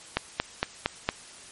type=click train; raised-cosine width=0.3 ms; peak=-7 dBFS; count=5; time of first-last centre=0.17-1.09 s; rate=4.35 Hz; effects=white hiss -47 dBFS RMS until 1.51 s + MP3 48 kbps